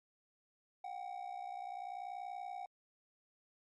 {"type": "ring-modulated tone", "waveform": "triangle", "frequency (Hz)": 755, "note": "F#5", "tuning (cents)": 35, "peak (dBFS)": -37, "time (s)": [0.84, 2.66], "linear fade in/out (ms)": 2, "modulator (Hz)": 30.3, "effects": ["MP3 48 kbps"]}